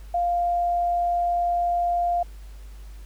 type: tone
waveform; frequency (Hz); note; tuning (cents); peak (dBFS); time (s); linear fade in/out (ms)
sine; 698.5; F5; 0; -20; 0.14-2.23; 5
effects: added 50 Hz sine -38 dBFS peak until 3.05 s + pink hiss -55 dBFS RMS until 3.05 s